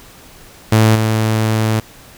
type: tone with level steps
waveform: sawtooth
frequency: 110 Hz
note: A2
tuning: in tune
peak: -4 / -9 dBFS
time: 0.72-1.8 s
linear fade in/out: 5 ms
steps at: 0.95 s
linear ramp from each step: 5 ms
effects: pink hiss -41 dBFS RMS until 2.17 s